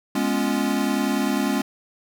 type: chord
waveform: square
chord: C# dominant seventh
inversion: second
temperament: equal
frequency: 207.7 / 246.9 / 277.2 / 349.2 Hz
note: G#3 / B3 / C#4 / E#4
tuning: 0 / 0 / 0 / 0 cents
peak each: -26 / -27 / -25 / -31 dBFS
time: 0.15-1.62 s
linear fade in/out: 5 ms
effects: none